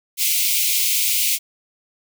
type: high-pass noise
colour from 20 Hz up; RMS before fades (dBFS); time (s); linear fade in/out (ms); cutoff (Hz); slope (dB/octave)
white; -19; 0.17-1.39; 50; 2100; 96
effects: none